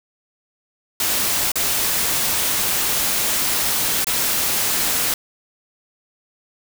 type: noise with dropouts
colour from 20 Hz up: white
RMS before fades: -20 dBFS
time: 1-5.14 s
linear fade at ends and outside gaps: 2 ms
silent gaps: 1.518-1.556 / 4.045-4.069 s
effects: none